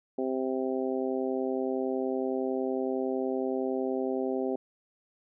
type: harmonic tone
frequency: 130.81 Hz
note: C3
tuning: in tune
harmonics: 2 / 3 / 4 / 5 / 6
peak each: -32 / -31 / -35 / -38 / -41 dBFS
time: 0.18-4.56 s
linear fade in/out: 5 ms
effects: none